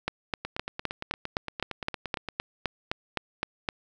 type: two click trains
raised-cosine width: 0.3 ms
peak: -11 / -17 dBFS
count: 15 / 17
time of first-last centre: 0.08-3.688 / 0.45-2.287 s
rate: 3.88 / 8.71 Hz
effects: none